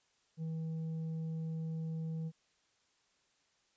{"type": "tone with tanh clipping", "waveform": "sine", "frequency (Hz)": 161.1, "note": "E3", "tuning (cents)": -39, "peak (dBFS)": -37, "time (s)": [0.37, 2.32], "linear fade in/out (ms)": 50, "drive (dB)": 4, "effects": ["white hiss -74 dBFS RMS until 3.76 s", "resampled to 16000 Hz"]}